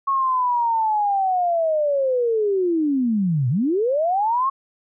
sine linear two-way sweep, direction down then up, 1103 to 116.54 to 1103 Hz, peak -17 dBFS, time 0.07-4.5 s, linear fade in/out 10 ms, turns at 3.49 s, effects none

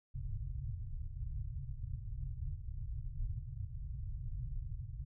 pink low-pass noise, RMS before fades -41 dBFS, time 0.14-5.05 s, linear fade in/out 20 ms, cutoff 140 Hz, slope 96 dB/octave, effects none

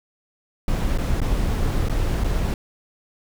brown noise with dropouts, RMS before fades -21 dBFS, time 0.68-2.54 s, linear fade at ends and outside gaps 2 ms, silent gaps 0.976-0.984 / 1.204-1.216 / 1.886-1.896 / 2.238-2.243 s, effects none

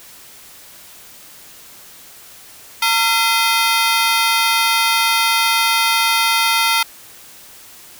15% pulse ring-modulated tone, 1139 Hz, C#6, 47 cents sharp, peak -4 dBFS, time 2.82-6.83 s, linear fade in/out 5 ms, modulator 226 Hz, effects white hiss -41 dBFS RMS until 7.99 s

